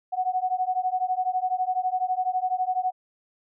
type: beating tone pair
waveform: sine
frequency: 734 / 746 Hz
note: F#5 / F#5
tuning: -14 / +14 cents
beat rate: 12 Hz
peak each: -26 dBFS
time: 0.12-2.92 s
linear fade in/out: 20 ms
effects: none